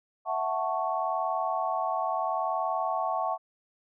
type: chord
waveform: sine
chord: F# minor seventh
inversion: third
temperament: equal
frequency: 659.3 / 740 / 880 / 1108.7 Hz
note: E5 / F#5 / A5 / C#6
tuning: 0 / 0 / 0 / 0 cents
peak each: -32 / -31 / -33 / -32 dBFS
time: 0.25-3.38 s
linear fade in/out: 50 ms
effects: none